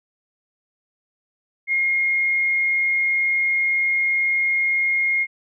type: tone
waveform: sine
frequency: 2141 Hz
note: C7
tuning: 39 cents sharp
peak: -17 dBFS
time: 1.67-5.27 s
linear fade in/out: 50 ms
effects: none